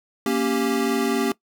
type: chord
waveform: square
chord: G diminished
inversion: first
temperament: equal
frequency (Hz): 233.1 / 277.2 / 392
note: Bb3 / Db4 / G4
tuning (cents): 0 / 0 / 0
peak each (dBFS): -25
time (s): 0.26-1.32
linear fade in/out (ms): 2
effects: noise-tail reverb RT60 0.1 s tail -20 dB re dry